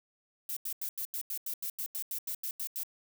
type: noise bursts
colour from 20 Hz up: violet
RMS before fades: -36 dBFS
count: 15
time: 0.49-2.834 s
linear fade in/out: 2 ms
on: 76 ms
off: 86 ms
effects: none